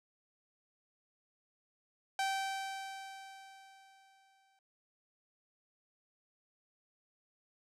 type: tone with exponential decay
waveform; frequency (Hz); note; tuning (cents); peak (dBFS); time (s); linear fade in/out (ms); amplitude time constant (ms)
sawtooth; 776; G5; -18; -27; 2.19-4.59; 2; 520
effects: low-pass 9000 Hz 12 dB/octave